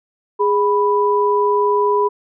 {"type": "tone pair together", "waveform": "sine", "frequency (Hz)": [412.4, 987.8], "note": ["G#4", "B5"], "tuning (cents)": [-12, 0], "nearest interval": "octave + minor third", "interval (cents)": 1512, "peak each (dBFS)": [-15, -16], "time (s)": [0.39, 2.09], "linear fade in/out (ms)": 20, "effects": []}